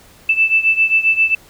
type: beating tone pair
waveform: sine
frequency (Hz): 2640 / 2647.5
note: E7 / E7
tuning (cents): +2 / +7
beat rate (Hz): 7.5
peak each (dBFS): -13 / -16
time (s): 0.29-1.35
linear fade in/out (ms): 5
effects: pink hiss -46 dBFS RMS until 1.49 s